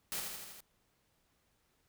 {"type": "noise with echo", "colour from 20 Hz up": "white", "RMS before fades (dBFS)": -38, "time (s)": [0.12, 0.2], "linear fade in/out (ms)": 0, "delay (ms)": 81, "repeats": 5, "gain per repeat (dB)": -3, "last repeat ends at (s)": 0.605, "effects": ["pink hiss -75 dBFS RMS until 1.88 s"]}